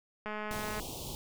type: click train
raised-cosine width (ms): 0.5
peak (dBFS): -24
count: 115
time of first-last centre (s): 0.26-0.798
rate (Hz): 212
type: band-stop noise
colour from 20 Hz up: pink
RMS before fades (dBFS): -41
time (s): 0.51-1.15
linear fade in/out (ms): 0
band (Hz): 1000 to 2800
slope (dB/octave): 48
effects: none